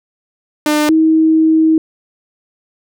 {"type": "tone pair in turn", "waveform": ["sawtooth", "sine"], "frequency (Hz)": [300.5, 318.4], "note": ["D4", "D#4"], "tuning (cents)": [40, 40], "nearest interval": "minor second", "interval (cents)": 100, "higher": "second", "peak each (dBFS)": -7, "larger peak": "neither", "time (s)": [[0.66, 0.89], [0.89, 1.78]], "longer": "second", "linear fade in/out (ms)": 2, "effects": []}